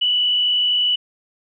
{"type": "tone with frequency modulation", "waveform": "sine", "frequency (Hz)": 2960, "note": "F#7", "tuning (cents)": 0, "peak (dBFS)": -15, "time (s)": [0.01, 0.96], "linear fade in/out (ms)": 10, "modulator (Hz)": 52.2, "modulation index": 0.93, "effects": []}